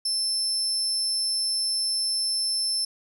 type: tone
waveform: 35% pulse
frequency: 5300 Hz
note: E8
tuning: 9 cents sharp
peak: -21 dBFS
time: 0.05-2.85 s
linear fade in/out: 5 ms
effects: none